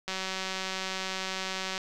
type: click train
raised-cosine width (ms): 0.2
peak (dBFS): -16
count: 322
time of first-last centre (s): 0.08-1.778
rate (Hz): 189
effects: none